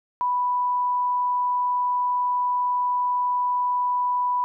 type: tone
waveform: sine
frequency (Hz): 987.8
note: B5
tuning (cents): 0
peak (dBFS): -20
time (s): 0.21-4.44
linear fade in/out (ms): 0
effects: none